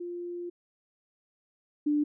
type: tone pair in turn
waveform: sine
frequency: 349.7 / 295.7 Hz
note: F4 / D4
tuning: +2 / +12 cents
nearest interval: minor third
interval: 290 cents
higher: first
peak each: -34 / -23 dBFS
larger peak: second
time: 0-0.5 / 1.86-2.04 s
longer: first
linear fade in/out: 10 ms
effects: none